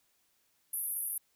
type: band-pass noise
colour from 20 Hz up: pink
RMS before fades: -36 dBFS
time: 0.73-1.18 s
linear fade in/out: 5 ms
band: 10000 to 13000 Hz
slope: 96 dB/octave
effects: white hiss -73 dBFS RMS until 1.35 s